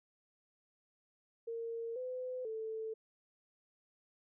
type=tone with pitch steps; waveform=sine; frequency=460.3 / 507 / 441.8 Hz; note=A#4 / B4 / A4; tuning=-22 / +45 / +7 cents; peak=-38 dBFS; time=1.47-2.94 s; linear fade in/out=10 ms; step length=490 ms; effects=none